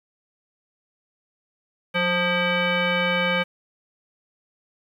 sine tone with frequency modulation, 886 Hz, A5, 12 cents sharp, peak -19 dBFS, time 1.94-3.44 s, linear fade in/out 20 ms, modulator 706 Hz, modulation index 2.9, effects 9-bit

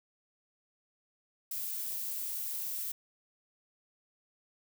violet noise, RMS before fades -37 dBFS, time 1.51-2.92 s, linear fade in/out 5 ms, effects none

